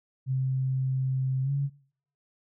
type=tone with pitch glide; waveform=sine; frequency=131.5 to 140.13 Hz; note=C3 to C#3; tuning=+9 to +19 cents; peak=-24 dBFS; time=0.26-1.7 s; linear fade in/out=50 ms; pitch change=+110 cents; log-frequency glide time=1.43-1.51 s; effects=noise-tail reverb RT60 0.6 s tail -22 dB re dry